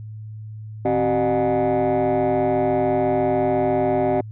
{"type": "tone with frequency modulation", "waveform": "sine", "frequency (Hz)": 493.9, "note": "B4", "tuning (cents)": 0, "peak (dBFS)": -14, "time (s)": [0.85, 4.21], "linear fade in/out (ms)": 5, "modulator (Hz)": 114, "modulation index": 2.3, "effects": ["tanh soft clip ceiling -16 dBFS", "added 108 Hz sine -32 dBFS peak until 4.31 s"]}